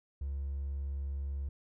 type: tone with hard clipping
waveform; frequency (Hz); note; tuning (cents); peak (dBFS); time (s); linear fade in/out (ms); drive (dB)
triangle; 69.3; C#2; 0; -34; 0.21-1.49; 5; 3
effects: none